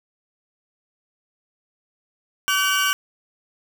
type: tone cluster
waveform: 30% pulse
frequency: 1148 / 1526 / 2828 Hz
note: D6 / G6 / F7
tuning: -40 / -47 / +21 cents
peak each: -21 / -18 / -22 dBFS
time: 2.48-2.93 s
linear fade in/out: 0 ms
effects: none